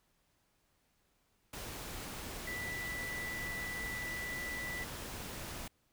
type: tone in noise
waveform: sine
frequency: 1975.5 Hz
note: B6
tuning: in tune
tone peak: -39 dBFS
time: 2.47-4.84 s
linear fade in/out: 5 ms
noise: pink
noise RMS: -44 dBFS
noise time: 1.53-5.68 s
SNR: +2 dB
effects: pink hiss -75 dBFS RMS until 5.92 s